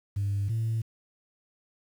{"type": "tone pair in turn", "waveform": "sine", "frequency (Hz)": [100.3, 112.58], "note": ["G2", "A2"], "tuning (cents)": [40, 40], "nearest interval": "major second", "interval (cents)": 200, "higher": "second", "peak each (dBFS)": [-24, -24], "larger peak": "neither", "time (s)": [[0.16, 0.49], [0.49, 0.82]], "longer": "neither", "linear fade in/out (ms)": 10, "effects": ["tanh soft clip ceiling -23 dBFS", "9-bit"]}